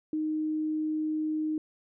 sine tone, 309.9 Hz, D#4, 7 cents flat, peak -27 dBFS, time 0.13-1.58 s, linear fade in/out 2 ms, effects none

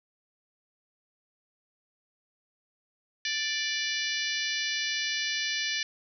harmonic tone, 587 Hz, D5, 1 cent flat, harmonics 3 / 4 / 5 / 6 / 7 / 8 / 9 / 10, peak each -34 / -35 / -36 / -37 / -37 / -38 / -39 / -39 dBFS, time 3.25-5.83 s, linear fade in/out 2 ms, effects none

